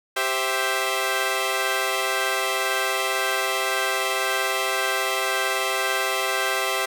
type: chord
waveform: 10% pulse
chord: C major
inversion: second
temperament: equal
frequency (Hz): 392 / 523.3 / 659.3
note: G4 / C5 / E5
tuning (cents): 0 / 0 / 0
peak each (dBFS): -18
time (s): 0.16-6.86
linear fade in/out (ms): 10
effects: none